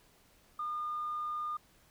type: tone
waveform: sine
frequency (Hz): 1215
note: D#6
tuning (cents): -42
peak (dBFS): -33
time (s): 0.59-1.57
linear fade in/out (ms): 5
effects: tanh soft clip ceiling -29 dBFS + pink hiss -65 dBFS RMS until 1.9 s